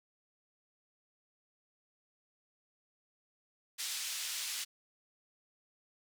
pink band-pass noise, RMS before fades -39 dBFS, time 3.78-4.65 s, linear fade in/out 20 ms, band 3200 to 10000 Hz, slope 12 dB/octave, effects none

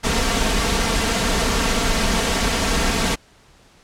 pink noise with comb filter, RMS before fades -19 dBFS, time 0.03-3.16 s, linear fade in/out 20 ms, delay 4.4 ms, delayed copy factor +0.55, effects pink hiss -52 dBFS RMS until 3.83 s + low-pass 8000 Hz 12 dB/octave

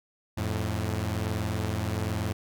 sawtooth tone pair together, 87.31 / 108.45 Hz, F2 / A2, 0 / -25 cents, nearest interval major third, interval 375 cents, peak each -27 / -26 dBFS, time 0.37-2.33 s, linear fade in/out 10 ms, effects none

